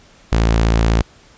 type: tone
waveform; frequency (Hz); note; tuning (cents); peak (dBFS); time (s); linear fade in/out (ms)
sawtooth; 56; A1; +31; -8; 0.32-1.02; 5
effects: pink hiss -48 dBFS RMS until 1.37 s + resampled to 16000 Hz